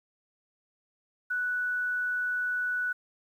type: tone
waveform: sine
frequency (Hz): 1480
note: F#6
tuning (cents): 0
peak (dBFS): -27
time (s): 1.3-2.93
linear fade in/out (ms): 10
effects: 10-bit